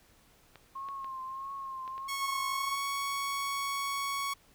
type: clicks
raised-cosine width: 0.3 ms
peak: -33 dBFS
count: 5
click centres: 0.557 / 0.887 / 1.045 / 1.878 / 1.98 s
type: tone with vibrato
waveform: sine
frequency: 1072 Hz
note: C6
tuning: 42 cents sharp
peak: -37 dBFS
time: 0.75-2.77 s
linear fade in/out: 10 ms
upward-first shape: triangle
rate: 1.6 Hz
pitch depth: 52 cents each way
type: tone with pitch glide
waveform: sawtooth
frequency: 1100 to 1112.8 Hz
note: C#6 to C#6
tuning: -14 to +6 cents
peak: -28 dBFS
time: 2.08-4.34 s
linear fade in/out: 10 ms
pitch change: +20 cents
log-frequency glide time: 2.5-2.84 s
effects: pink hiss -63 dBFS RMS until 4.54 s